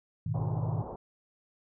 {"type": "chord", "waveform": "sine", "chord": "G# minor", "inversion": "none", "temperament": "equal with one note detuned", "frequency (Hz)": [104.85, 123.47, 155.56], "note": ["G#2", "B2", "D#3"], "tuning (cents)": [17, 0, 0], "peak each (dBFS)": [-33, -33, -33], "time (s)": [0.26, 0.82], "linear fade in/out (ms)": 5}
{"type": "low-pass noise", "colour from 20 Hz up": "white", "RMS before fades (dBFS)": -41, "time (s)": [0.34, 0.96], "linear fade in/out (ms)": 5, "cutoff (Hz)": 970, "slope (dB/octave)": 48}
{"effects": []}